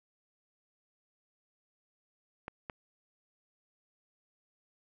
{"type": "clicks", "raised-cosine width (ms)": 0.5, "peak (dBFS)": -24, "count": 2, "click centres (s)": [2.481, 2.698], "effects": []}